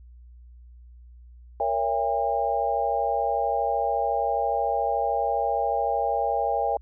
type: chord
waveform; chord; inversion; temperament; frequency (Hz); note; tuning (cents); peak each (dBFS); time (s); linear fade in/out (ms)
sine; A# diminished seventh; none; just; 466.2 / 559.4 / 671.3 / 805.5; A#4 / C#5 / E5 / G5; 0 / +16 / +31 / +47; -30 / -29 / -28 / -25; 1.6-6.77; 2
effects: added 60 Hz sine -45 dBFS peak until 6.81 s